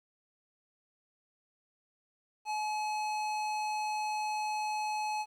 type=tone with low-pass filter; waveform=square; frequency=852 Hz; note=G#5; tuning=44 cents sharp; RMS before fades=-34 dBFS; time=2.45-5.26 s; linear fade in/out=50 ms; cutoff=7800 Hz; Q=0.68; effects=11-bit